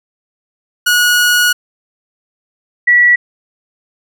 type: tone pair in turn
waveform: sawtooth / sine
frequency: 1455 / 1942.2 Hz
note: F#6 / B6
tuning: -29 / -29 cents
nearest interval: perfect fourth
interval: 500 cents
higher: second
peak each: -5 dBFS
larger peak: neither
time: 0.86-1.53 / 2.87-3.16 s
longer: first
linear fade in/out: 10 ms
effects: none